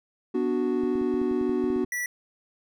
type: chord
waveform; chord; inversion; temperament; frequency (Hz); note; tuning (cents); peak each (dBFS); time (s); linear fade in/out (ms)
triangle; B minor; none; equal; 246.9 / 293.7 / 370; B3 / D4 / F#4; 0 / 0 / 0; -26 / -27 / -24; 0.34-1.85; 10
type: clicks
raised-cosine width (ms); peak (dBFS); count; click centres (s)
3; -29; 12; 0.836 / 0.955 / 1.015 / 1.141 / 1.216 / 1.314 / 1.413 / 1.495 / 1.641 / 1.703 / 1.762 / 1.844
type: tone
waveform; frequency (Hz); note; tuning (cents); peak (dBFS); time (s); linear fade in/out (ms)
square; 1955; B6; -18; -28; 1.92-2.06; 2
effects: none